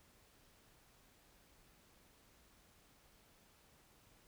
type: silence
effects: pink hiss -68 dBFS RMS until 4.27 s